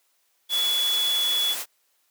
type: tone in noise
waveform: sine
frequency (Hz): 3407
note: G#7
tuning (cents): +44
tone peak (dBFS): -21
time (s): 0.49-1.56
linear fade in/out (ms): 50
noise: white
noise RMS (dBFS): -31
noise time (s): 0.49-1.66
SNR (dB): +7
effects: white hiss -68 dBFS RMS until 2.1 s + high-pass 400 Hz 12 dB/octave